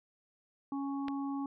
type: harmonic tone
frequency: 277.2 Hz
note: C#4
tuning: in tune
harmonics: 1 / 3 / 4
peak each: -34 / -44 / -46 dBFS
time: 0.72-1.46 s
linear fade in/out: 2 ms
type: click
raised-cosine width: 0.3 ms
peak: -24 dBFS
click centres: 1.083 s
effects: none